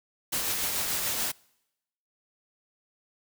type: noise with tremolo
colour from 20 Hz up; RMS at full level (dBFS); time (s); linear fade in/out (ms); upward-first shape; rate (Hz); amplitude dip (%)
white; -28; 0.32-1.32; 10; triangle; 6.9; 35
effects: noise-tail reverb RT60 0.9 s tail -26 dB re dry